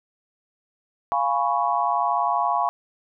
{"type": "chord", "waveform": "sine", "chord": "C# dominant seventh", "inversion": "first", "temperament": "equal", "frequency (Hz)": [698.5, 830.6, 987.8, 1108.7], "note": ["E#5", "G#5", "B5", "C#6"], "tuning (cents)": [0, 0, 0, 0], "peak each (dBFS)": -25, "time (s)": [1.12, 2.69], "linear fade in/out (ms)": 0, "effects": []}